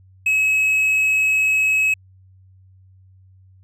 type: tone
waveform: triangle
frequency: 2566 Hz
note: E7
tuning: 47 cents flat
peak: -13 dBFS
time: 0.26-1.94 s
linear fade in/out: 5 ms
effects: added 94 Hz sine -47 dBFS peak until 3.63 s